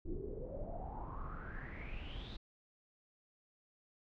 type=noise with low-pass filter sweep; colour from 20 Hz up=brown; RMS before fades=-44 dBFS; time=0.05-2.37 s; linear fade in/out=10 ms; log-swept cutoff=330 to 4000 Hz; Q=9.9; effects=none